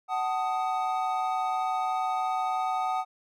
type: chord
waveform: triangle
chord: D# diminished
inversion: first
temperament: equal with one note detuned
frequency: 749.5 / 880 / 1244.5 Hz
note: F#5 / A5 / D#6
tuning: +22 / 0 / 0 cents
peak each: -26 / -32 / -30 dBFS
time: 0.08-3.05 s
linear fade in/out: 50 ms
effects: none